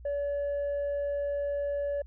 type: tone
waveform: sine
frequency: 571 Hz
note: D5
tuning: 49 cents flat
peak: -26 dBFS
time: 0.05-2.02 s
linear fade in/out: 5 ms
effects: tanh soft clip ceiling -27 dBFS + added 60 Hz sine -45 dBFS peak until 2.06 s